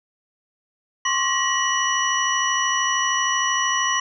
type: tone cluster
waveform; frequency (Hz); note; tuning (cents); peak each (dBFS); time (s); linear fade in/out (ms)
sine; 1060 / 1133 / 1909 / 2960 / 5850; C6 / C#6 / A#6 / F#7 / F#8; +22 / +37 / +41 / 0 / -21; -23 / -30 / -24 / -26 / -26; 1.05-4; 5
effects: none